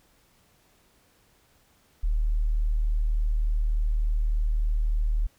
sine tone, 38.28 Hz, D#1, 27 cents flat, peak -21 dBFS, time 2.03-5.27 s, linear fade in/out 10 ms, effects pink hiss -63 dBFS RMS until 5.38 s

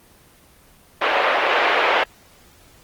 pink band-pass noise, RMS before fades -18 dBFS, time 1.01-2.04 s, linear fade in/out 10 ms, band 480 to 2900 Hz, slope 24 dB/octave, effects pink hiss -51 dBFS RMS until 2.83 s + Opus 24 kbps

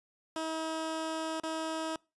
15% pulse tone with dropouts, 320 Hz, D#4, 49 cents sharp, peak -27 dBFS, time 0.36-1.96 s, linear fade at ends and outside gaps 1 ms, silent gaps 1.4-1.435 s, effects noise-tail reverb RT60 0.3 s tail -25 dB re dry + resampled to 24000 Hz

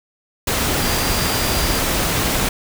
sine tone in noise, 4764 Hz, D8, 24 cents sharp, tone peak -28 dBFS, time 0.82-1.79 s, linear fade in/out 5 ms, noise pink, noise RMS -19 dBFS, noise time 0.47-2.49 s, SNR -12 dB, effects none

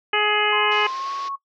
harmonic tone, 420 Hz, G#4, 19 cents sharp, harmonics 1 / 2 / 3 / 4 / 5 / 6 / 7, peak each -25 / -25 / -25 / -25 / -25 / -25 / -25 dBFS, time 0.13-0.87 s, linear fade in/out 5 ms
sine tone with pitch glide, 1046.5 to 1104.3 Hz, C6 to C#6, 0 to -7 cents, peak -26 dBFS, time 0.52-1.36 s, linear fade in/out 10 ms, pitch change +93 cents, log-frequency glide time 0.87-1.11 s
white band-pass noise, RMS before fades -40 dBFS, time 0.71-1.29 s, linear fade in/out 10 ms, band 320 to 5500 Hz, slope 48 dB/octave
effects noise-tail reverb RT60 0.1 s tail -18 dB re dry

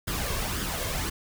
pink noise with flanger, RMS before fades -30 dBFS, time 0.07-1.1 s, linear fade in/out 10 ms, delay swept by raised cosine 0.59 to 1.89 ms, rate 1.9 Hz, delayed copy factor +0.55, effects none

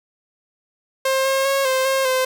sawtooth tone with pitch steps, 531 / 537 / 547 / 523 / 535 / 517 Hz, C5 / C5 / C#5 / C5 / C5 / C5, +25 / +45 / -23 / -1 / +38 / -21 cents, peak -13 dBFS, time 1.05-2.25 s, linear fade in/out 5 ms, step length 200 ms, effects none

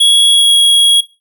square tone with pitch glide, 3336 to 3313 Hz, G#7 to G#7, +7 to -5 cents, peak -6 dBFS, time 0-1.01 s, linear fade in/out 10 ms, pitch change -12 cents, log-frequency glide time 0.3-0.53 s, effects noise-tail reverb RT60 0.3 s tail -19 dB re dry

